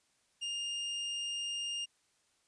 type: tone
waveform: 40% pulse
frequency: 2818 Hz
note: F7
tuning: 15 cents sharp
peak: -34 dBFS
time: 0.41-1.86 s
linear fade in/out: 20 ms
effects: white hiss -73 dBFS RMS until 2.47 s + resampled to 22050 Hz